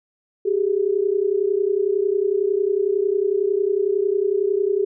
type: tone pair together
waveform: sine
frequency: 384.3 / 415.3 Hz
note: G4 / G#4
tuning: -34 / 0 cents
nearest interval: minor second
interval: 134 cents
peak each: -20 dBFS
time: 0.45-4.85 s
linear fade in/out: 10 ms
effects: none